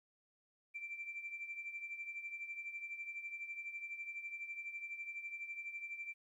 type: tone with tremolo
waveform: sine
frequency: 2349 Hz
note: D7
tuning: in tune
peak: -39 dBFS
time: 0.74-6.14 s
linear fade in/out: 20 ms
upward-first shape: triangle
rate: 12 Hz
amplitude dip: 75%
effects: tanh soft clip ceiling -36 dBFS + 13-bit